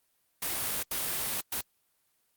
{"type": "noise bursts at uneven times", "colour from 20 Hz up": "white", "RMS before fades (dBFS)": -32, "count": 3, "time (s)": [[0.42, 0.83], [0.91, 1.41], [1.52, 1.61]], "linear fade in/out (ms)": 5, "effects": ["white hiss -73 dBFS RMS until 2.36 s", "Opus 32 kbps"]}